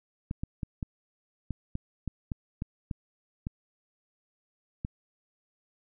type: clicks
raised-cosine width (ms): 5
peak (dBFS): -20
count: 12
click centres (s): 0.311 / 0.435 / 0.632 / 0.828 / 1.507 / 1.754 / 2.077 / 2.318 / 2.621 / 2.912 / 3.469 / 4.849
effects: none